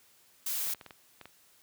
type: noise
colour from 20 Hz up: blue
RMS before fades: -33 dBFS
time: 0.46-0.74 s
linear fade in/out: 5 ms
type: clicks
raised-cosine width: 0.3 ms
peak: -30 dBFS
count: 8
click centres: 0.667 / 0.698 / 0.747 / 0.812 / 0.863 / 0.908 / 1.213 / 1.256 s
effects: white hiss -63 dBFS RMS until 1.62 s + high-pass 60 Hz 12 dB/octave